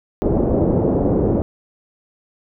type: low-pass noise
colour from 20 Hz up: white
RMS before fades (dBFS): -17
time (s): 0.22-1.42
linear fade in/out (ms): 0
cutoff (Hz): 520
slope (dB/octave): 24
effects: none